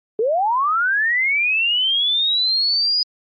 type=linear sweep; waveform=sine; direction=up; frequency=412.6 to 4978 Hz; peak=-15 dBFS; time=0.19-3.03 s; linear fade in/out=2 ms; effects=MP3 32 kbps